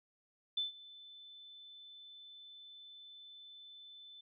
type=tone with ADSR envelope; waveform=sine; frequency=3520 Hz; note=A7; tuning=in tune; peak=-31 dBFS; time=0.57-4.21 s; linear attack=6 ms; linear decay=140 ms; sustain=-21 dB; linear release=6 ms; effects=none